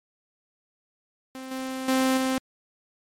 sawtooth tone with level steps, 261.6 Hz, C4, in tune, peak -32 / -26 / -16 / -19 dBFS, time 1.35-2.38 s, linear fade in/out 0 ms, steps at 1.51 / 1.88 / 2.17 s, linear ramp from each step 5 ms, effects MP3 64 kbps

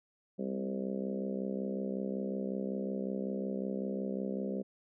harmonic tone with a mistuned harmonic, 65.41 Hz, C2, in tune, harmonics 3 / 4 / 5 / 6 / 7 / 8 / 9 / 10, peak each -36 / -42 / -48 / -41 / -45 / -42 / -47 / -54 dBFS, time 0.38-4.63 s, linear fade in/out 20 ms, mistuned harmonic 3, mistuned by +16 cents, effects none

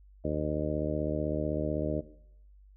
harmonic tone, 75.9 Hz, D#2, 42 cents flat, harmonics 1 / 2 / 3 / 4 / 5 / 6 / 7 / 8, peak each -36 / -36 / -37 / -35 / -38 / -38 / -38 / -36 dBFS, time 0.24-2.01 s, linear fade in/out 10 ms, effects noise-tail reverb RT60 0.7 s tail -17 dB re dry + added 49 Hz sine -53 dBFS peak until 2.76 s

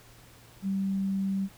sine tone, 194.2 Hz, G3, 16 cents flat, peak -26 dBFS, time 0.62-1.49 s, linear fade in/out 50 ms, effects added 117 Hz sine -58 dBFS peak until 1.57 s + pink hiss -55 dBFS RMS until 1.57 s

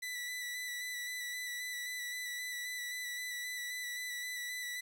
sawtooth tone with vibrato, 1975.5 Hz, B6, in tune, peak -35 dBFS, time 0.02-4.81 s, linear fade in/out 10 ms, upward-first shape square, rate 3.8 Hz, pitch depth 17 cents each way, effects 11-bit

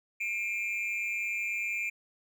triangle tone with amplitude modulation, 2379 Hz, D7, 22 cents sharp, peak -25 dBFS, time 0.2-1.9 s, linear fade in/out 10 ms, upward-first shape sine, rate 210 Hz, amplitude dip 80%, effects none

